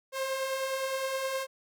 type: beating tone pair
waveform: sawtooth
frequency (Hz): 523.3 / 533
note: C5 / C5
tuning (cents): 0 / +32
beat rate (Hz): 9.7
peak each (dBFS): -35 / -27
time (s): 0.12-1.47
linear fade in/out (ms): 50
effects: none